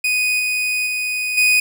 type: tone with level steps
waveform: 40% pulse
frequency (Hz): 2489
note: D#7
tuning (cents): 0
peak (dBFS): -15 / -17 / -19 / -11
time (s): 0.04-1.6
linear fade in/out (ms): 5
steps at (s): 0.39 / 0.86 / 1.37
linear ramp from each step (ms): 10
effects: none